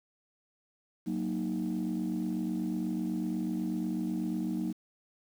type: chord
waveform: sine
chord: D# minor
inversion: first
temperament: equal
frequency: 185 / 233.1 / 311.1 Hz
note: F#3 / A#3 / D#4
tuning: 0 / 0 / 0 cents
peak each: -33 dBFS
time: 1.06-4.73 s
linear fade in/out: 20 ms
effects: tanh soft clip ceiling -25 dBFS + 9-bit